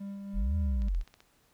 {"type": "tone with tremolo", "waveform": "triangle", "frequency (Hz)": 198.8, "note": "G3", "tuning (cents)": 25, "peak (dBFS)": -34, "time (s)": [0, 0.89], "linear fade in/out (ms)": 10, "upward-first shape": "sine", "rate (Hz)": 3.5, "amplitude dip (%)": 30}
{"type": "linear two-way sweep", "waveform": "sine", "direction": "up then down", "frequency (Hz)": [34.65, 82.7, 34.65], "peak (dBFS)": -26, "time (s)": [0.33, 1.04], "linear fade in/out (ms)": 50, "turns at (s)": 0.56}
{"type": "click train", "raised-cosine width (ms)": 0.2, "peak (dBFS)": -35, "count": 7, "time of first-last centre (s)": [0.82, 1.205], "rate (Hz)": 15.6}
{"effects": ["pink hiss -67 dBFS RMS until 1.53 s"]}